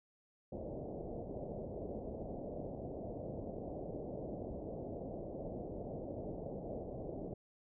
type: low-pass noise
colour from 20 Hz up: white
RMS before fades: -44 dBFS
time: 0.52-7.34 s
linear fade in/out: 5 ms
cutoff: 660 Hz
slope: 48 dB/octave
effects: none